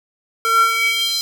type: tone with high-pass filter sweep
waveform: square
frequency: 454 Hz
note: A#4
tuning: 46 cents flat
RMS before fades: -17 dBFS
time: 0.45-1.21 s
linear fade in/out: 0 ms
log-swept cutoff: 1000 to 4500 Hz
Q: 4.9
effects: none